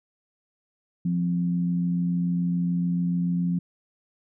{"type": "tone pair together", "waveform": "sine", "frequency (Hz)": [174.61, 261.6], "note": ["F3", "C4"], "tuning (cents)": [0, 0], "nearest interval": "perfect fifth", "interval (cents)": 700, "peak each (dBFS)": [-22, -33], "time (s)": [1.05, 3.59], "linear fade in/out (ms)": 5, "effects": []}